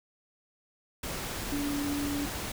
sine tone in noise, 287.2 Hz, D4, 39 cents flat, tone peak -30 dBFS, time 1.52-2.26 s, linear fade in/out 5 ms, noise pink, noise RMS -36 dBFS, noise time 1.03-2.52 s, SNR +3 dB, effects none

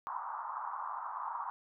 pink band-pass noise, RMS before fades -40 dBFS, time 0.07-1.5 s, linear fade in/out 0 ms, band 880 to 1200 Hz, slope 48 dB/octave, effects none

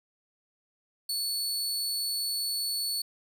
sawtooth tone, 4435 Hz, C#8, in tune, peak -26 dBFS, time 1.09-3.02 s, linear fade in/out 5 ms, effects none

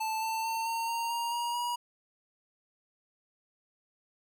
square tone with pitch steps, 880 / 891.3 / 902.7 / 914.2 / 925.9 / 937.7 / 949.7 / 961.9 Hz, A5 / A5 / A5 / A#5 / A#5 / A#5 / A#5 / B5, 0 / +22 / +44 / -34 / -12 / +10 / +32 / -46 cents, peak -31 dBFS, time 0-1.76 s, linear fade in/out 10 ms, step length 220 ms, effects none

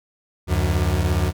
35% pulse beating tone pair, 74.6 / 91.6 Hz, D2 / F#2, +28 / -17 cents, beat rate 17 Hz, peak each -19 dBFS, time 0.47-1.33 s, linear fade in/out 50 ms, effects none

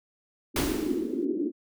pink band-pass noise, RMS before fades -29 dBFS, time 0.54-1.52 s, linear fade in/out 50 ms, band 260 to 370 Hz, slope 48 dB/octave
pink noise with exponential decay, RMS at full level -26 dBFS, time 0.56-1.25 s, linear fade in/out 2 ms, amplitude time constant 150 ms
effects none

